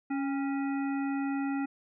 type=harmonic tone with a mistuned harmonic; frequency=277.2 Hz; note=C#4; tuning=in tune; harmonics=1 / 3 / 5 / 7 / 9; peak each=-29 / -39 / -43 / -46 / -48 dBFS; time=0.1-1.66 s; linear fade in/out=10 ms; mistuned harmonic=3; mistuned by=-51 cents; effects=none